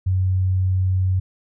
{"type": "tone", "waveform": "sine", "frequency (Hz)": 93.3, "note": "F#2", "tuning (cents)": 15, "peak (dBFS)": -16, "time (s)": [0.06, 1.2], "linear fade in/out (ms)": 10, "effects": []}